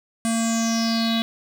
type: tone with low-pass filter sweep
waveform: square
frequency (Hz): 227.6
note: A#3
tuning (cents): -41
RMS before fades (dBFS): -22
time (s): 0.25-1.22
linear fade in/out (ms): 0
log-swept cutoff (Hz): 9200 to 3600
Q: 8.3
effects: 7-bit